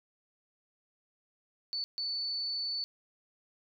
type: tone bursts at uneven times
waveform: sine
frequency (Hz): 4484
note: C#8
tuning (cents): +19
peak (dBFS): -32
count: 2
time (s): 1.73-1.84 / 1.98-2.84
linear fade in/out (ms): 0
effects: none